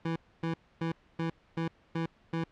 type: tone bursts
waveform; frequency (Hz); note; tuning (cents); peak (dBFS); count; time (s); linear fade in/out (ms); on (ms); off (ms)
25% pulse; 164.81; E3; 0; -26; 7; 0.05-2.44; 5; 110; 270
effects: pink hiss -64 dBFS RMS until 2.51 s + low-pass 3000 Hz 12 dB/octave